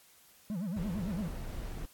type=tone with vibrato; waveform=triangle; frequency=190 Hz; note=F#3; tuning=46 cents sharp; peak=-31 dBFS; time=0.5-1.28 s; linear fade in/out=0 ms; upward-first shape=sine; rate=8.9 Hz; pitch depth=250 cents each way
type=noise; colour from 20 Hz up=brown; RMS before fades=-40 dBFS; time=0.76-1.86 s; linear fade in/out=10 ms
effects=white hiss -61 dBFS RMS until 1.93 s + AAC 64 kbps